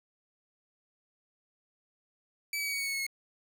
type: tone with pitch steps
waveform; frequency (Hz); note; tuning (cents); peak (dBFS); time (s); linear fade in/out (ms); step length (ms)
sawtooth; 2300 / 2281 / 2263 / 2245 / 2227 / 2209 / 2191 / 2173; D7 / C#7 / C#7 / C#7 / C#7 / C#7 / C#7 / C#7; -37 / +49 / +35 / +21 / +7 / -7 / -21 / -35; -28; 2.53-3.066; 2; 67
effects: none